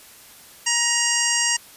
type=harmonic tone; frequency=943 Hz; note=A#5; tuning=20 cents sharp; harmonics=1 / 2 / 3 / 5 / 6 / 7 / 8 / 9; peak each=-31 / -25 / -26 / -28 / -25 / -26 / -26 / -29 dBFS; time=0.66-1.57 s; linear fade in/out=10 ms; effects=white hiss -46 dBFS RMS until 1.76 s + resampled to 32000 Hz